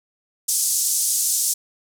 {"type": "band-pass noise", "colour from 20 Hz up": "pink", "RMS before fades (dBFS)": -21, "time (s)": [0.48, 1.54], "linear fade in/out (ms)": 10, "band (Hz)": [6100, 12000], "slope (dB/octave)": 24, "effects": []}